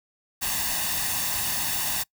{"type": "noise with comb filter", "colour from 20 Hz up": "white", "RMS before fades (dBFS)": -27, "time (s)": [0.41, 2.04], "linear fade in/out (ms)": 20, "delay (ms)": 1.1, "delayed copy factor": 0.65, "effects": ["noise-tail reverb RT60 0.1 s tail -24 dB re dry"]}